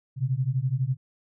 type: beating tone pair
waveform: sine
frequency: 124.5 / 136.5 Hz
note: B2 / C#3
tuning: +14 / -26 cents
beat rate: 12 Hz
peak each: -26 dBFS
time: 0.16-0.97 s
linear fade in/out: 50 ms
effects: none